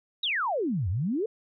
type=exponential two-way sweep; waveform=sine; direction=down then up; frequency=3951 to 82.41 to 473.5 Hz; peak=-25 dBFS; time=0.23-1.26 s; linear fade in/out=5 ms; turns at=0.89 s; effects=none